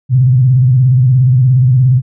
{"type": "tone with vibrato", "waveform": "sine", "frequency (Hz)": 127.6, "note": "C3", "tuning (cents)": -43, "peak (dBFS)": -5, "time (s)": [0.09, 2.02], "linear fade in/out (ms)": 50, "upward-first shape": "square", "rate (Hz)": 17, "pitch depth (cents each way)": 83, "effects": []}